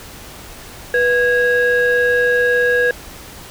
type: tone pair together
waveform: sine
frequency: 489.7 / 1647 Hz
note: B4 / G#6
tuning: -15 / -15 cents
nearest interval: octave + major sixth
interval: 2100 cents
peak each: -13 dBFS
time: 0.94-2.91 s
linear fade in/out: 2 ms
effects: tanh soft clip ceiling -8 dBFS + pink hiss -36 dBFS RMS until 3.5 s